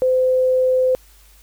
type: tone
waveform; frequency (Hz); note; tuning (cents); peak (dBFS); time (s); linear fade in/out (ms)
sine; 513; C5; -34; -13; 0.02-0.95; 0
effects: added 50 Hz sine -48 dBFS peak until 1.42 s + white hiss -52 dBFS RMS until 1.42 s